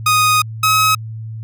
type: tone pair in turn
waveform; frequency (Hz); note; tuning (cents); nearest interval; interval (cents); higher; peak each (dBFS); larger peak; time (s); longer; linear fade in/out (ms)
sawtooth; 1244.5 / 1275.8; D#6 / D#6; 0 / +43; unison; 43; second; -7; neither; 0.06-0.42 / 0.63-0.95; first; 5
effects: added 111 Hz sine -25 dBFS peak until 1.43 s